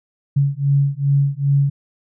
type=beating tone pair; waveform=sine; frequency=139.1 / 141.6 Hz; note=C#3 / C#3; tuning=+6 / +37 cents; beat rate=2.5 Hz; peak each=-17 dBFS; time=0.36-1.7 s; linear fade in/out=10 ms; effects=none

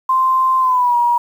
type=tone with pitch glide; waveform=sine; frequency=1043 to 956.4 Hz; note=C6 to A#5; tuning=-6 to +44 cents; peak=-11 dBFS; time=0.09-1.18 s; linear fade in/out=5 ms; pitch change=-150 cents; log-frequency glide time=0.6-0.96 s; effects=7-bit

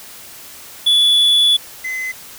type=tone pair in turn; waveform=triangle; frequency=3435 / 2038 Hz; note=A7 / C7; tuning=-42 / -46 cents; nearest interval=major sixth; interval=904 cents; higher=first; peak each=-8 / -19 dBFS; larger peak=first; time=0.86-1.57 / 1.84-2.12 s; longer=first; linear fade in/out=10 ms; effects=white hiss -37 dBFS RMS until 2.38 s

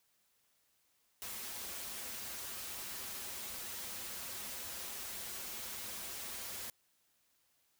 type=noise with comb filter; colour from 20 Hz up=white; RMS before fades=-44 dBFS; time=1.22-6.7 s; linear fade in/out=0 ms; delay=6.7 ms; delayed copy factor=-0.6; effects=white hiss -75 dBFS RMS until 7.79 s

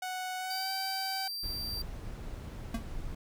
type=tone with pitch glide; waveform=sawtooth; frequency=740 to 768.3 Hz; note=F#5 to G5; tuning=0 to -35 cents; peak=-31 dBFS; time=0.02-1.28 s; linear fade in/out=5 ms; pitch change=+65 cents; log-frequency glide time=0.38-0.71 s
type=tone; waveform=45% pulse; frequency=4699 Hz; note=D8; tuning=in tune; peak=-35 dBFS; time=0.5-1.82 s; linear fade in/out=5 ms
type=noise; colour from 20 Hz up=brown; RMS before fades=-40 dBFS; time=1.43-3.15 s; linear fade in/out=5 ms
type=tone with exponential decay; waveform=square; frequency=227.8 Hz; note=A#3; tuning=40 cents flat; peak=-31 dBFS; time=2.74-2.86 s; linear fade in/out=5 ms; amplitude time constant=25 ms
effects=none

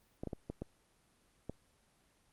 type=clicks; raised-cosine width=2 ms; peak=-26 dBFS; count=6; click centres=0.235 / 0.273 / 0.332 / 0.5 / 0.62 / 1.496 s; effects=pink hiss -71 dBFS RMS until 2.32 s + Opus 24 kbps

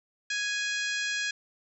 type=harmonic tone; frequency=830.6 Hz; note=G#5; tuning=in tune; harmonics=2 / 3 / 4 / 5 / 6 / 7 / 8 / 9; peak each=-31 / -35 / -37 / -39 / -41 / -42 / -43 / -44 dBFS; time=0.3-1.31 s; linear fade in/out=5 ms; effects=none

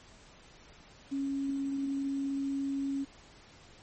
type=tone with quantisation; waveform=sine; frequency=275.5 Hz; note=C#4; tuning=11 cents flat; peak=-30 dBFS; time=1.11-3.05 s; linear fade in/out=20 ms; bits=9; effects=pink hiss -56 dBFS RMS until 3.82 s + MP3 32 kbps

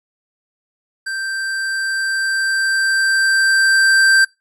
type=tone with level ramp; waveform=square; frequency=1568 Hz; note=G6; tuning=in tune; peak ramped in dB=-22 to -9 dBFS; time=1.06-4.25 s; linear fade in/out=10 ms; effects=noise-tail reverb RT60 0.2 s tail -22 dB re dry + low-pass 10000 Hz 12 dB/octave

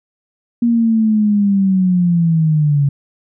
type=linear sweep; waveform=sine; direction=down; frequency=237.8 to 139.1 Hz; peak=-10 dBFS; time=0.62-2.89 s; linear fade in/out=5 ms; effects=none

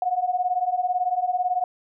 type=beating tone pair; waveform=sine; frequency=715 / 733 Hz; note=F5 / F#5; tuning=+41 / -16 cents; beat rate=18 Hz; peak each=-25 / -23 dBFS; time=0.02-1.64 s; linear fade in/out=2 ms; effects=none

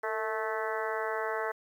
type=harmonic tone with a mistuned harmonic; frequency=218.1 Hz; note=A3; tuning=15 cents flat; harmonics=2 / 3 / 4 / 5 / 6 / 7 / 8 / 9; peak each=-35 / -37 / -38 / -39 / -40 / -40 / -41 / -42 dBFS; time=0.03-1.52 s; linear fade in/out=10 ms; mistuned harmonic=2; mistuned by=+38 cents; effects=10-bit

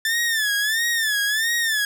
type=tone with vibrato; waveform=sawtooth; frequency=1760 Hz; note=A6; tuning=in tune; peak=-16 dBFS; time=0.05-1.85 s; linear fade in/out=2 ms; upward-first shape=sine; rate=1.5 Hz; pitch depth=120 cents each way; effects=none

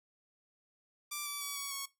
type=tone with pitch steps; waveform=5% pulse; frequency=1174.7 / 1157.2 / 1139.9 / 1122.9 / 1106.2 Hz; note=D6 / D6 / C#6 / C#6 / C#6; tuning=0 / -26 / +48 / +22 / -4 cents; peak=-26 dBFS; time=1.11-1.86 s; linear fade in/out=10 ms; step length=150 ms; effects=noise-tail reverb RT60 0.2 s tail -18 dB re dry

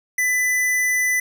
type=tone; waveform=square; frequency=1998 Hz; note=B6; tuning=20 cents sharp; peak=-18 dBFS; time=0.18-1.2 s; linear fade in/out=5 ms; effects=none

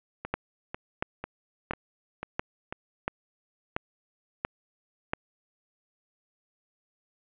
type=two click trains; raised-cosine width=0.5 ms; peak=-19 / -12 dBFS; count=6 / 8; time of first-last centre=0.25-2.725 / 0.34-5.135 s; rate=2.02 / 1.46 Hz; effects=resampled to 8000 Hz + 9-bit

